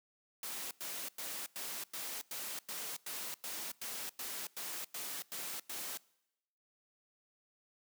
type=noise bursts; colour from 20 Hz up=white; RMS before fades=-42 dBFS; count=15; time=0.43-5.974 s; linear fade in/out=2 ms; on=280 ms; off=96 ms; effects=noise-tail reverb RT60 0.9 s tail -24 dB re dry + high-pass 200 Hz 12 dB/octave